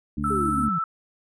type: harmonic tone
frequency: 72.5 Hz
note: D2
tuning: 22 cents flat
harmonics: 1 / 2 / 3 / 4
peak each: -32 / -32 / -28 / -32 dBFS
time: 0.17-0.69 s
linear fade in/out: 5 ms
type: high-pass noise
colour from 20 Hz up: pink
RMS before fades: -38 dBFS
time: 0.23-0.68 s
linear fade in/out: 50 ms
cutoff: 9000 Hz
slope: 96 dB/octave
type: tone with vibrato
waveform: sine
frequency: 1318.5 Hz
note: E6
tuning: in tune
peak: -23 dBFS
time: 0.24-0.84 s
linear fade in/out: 2 ms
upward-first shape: square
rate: 18 Hz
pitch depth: 15 cents each way
type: linear sweep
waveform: sine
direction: down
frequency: 419.1 to 153.5 Hz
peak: -26 dBFS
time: 0.3-0.79 s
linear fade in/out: 10 ms
effects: resampled to 22050 Hz